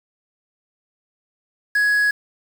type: tone with quantisation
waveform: triangle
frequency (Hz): 1673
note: G#6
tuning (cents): +12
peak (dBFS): -13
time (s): 1.75-2.11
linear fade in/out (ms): 5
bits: 6
effects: none